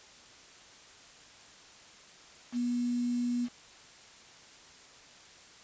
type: tone with quantisation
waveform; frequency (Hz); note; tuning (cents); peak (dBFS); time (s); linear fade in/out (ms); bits
sine; 242.6; B3; -31; -28; 2.52-3.49; 50; 8
effects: white hiss -54 dBFS RMS until 5.63 s + resampled to 16000 Hz